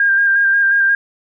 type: tone with vibrato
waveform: sine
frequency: 1602 Hz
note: G6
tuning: 37 cents sharp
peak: -10 dBFS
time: 0-0.95 s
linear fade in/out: 2 ms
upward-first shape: square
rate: 5.6 Hz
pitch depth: 19 cents each way
effects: none